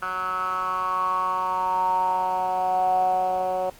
10% pulse tone with band-pass filter sweep, 185 Hz, F#3, in tune, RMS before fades -24 dBFS, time 0.02-3.7 s, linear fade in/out 5 ms, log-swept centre 1400 to 630 Hz, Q 8.3, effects pink hiss -50 dBFS RMS until 3.79 s + Opus 32 kbps

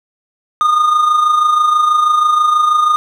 triangle tone with amplitude modulation, 1224 Hz, D#6, 29 cents flat, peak -5 dBFS, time 0.61-2.96 s, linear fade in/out 0 ms, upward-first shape sine, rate 26.2 Hz, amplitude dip 50%, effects none

